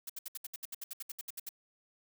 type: noise bursts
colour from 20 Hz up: blue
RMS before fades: -41 dBFS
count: 16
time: 0.07-1.491 s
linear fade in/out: 5 ms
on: 26 ms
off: 67 ms
effects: none